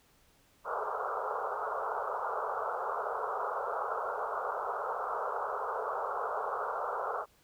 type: band-pass noise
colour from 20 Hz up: white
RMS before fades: -35 dBFS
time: 0.64-7.26 s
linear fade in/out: 50 ms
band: 410 to 1400 Hz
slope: 96 dB/octave
effects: pink hiss -66 dBFS RMS until 7.43 s